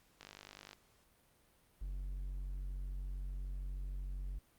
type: click train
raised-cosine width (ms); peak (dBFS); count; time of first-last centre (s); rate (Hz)
0.2; -33; 27; 0.21-0.731; 49.9
type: tone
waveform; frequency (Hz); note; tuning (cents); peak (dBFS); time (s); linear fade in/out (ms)
triangle; 46.53; F#1; +10; -37; 1.81-4.39; 10
effects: pink hiss -70 dBFS RMS until 4.58 s + Opus 48 kbps